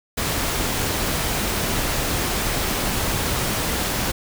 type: noise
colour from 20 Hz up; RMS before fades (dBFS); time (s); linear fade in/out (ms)
pink; -23; 0.17-4.12; 10
effects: none